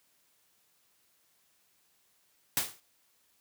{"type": "noise with exponential decay", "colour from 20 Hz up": "white", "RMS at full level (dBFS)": -25, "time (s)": [2.57, 2.8], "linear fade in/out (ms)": 1, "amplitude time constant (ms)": 49, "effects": ["white hiss -70 dBFS RMS until 3.4 s", "high-pass 60 Hz 12 dB/octave"]}